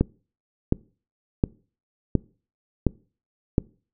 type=click train; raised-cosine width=3 ms; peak=-5 dBFS; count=6; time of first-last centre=0.01-3.581 s; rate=1.4 Hz; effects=noise-tail reverb RT60 0.4 s tail -24 dB re dry